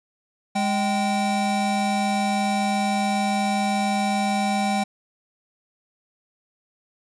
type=tone pair together; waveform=square; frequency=205.8 / 777 Hz; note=G#3 / G5; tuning=-16 / -16 cents; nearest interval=octave + major seventh; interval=2300 cents; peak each=-24 dBFS; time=0.55-4.84 s; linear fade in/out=10 ms; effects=resampled to 22050 Hz